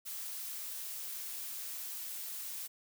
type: noise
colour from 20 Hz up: blue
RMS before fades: -42 dBFS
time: 0.05-2.68 s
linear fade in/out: 20 ms
effects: none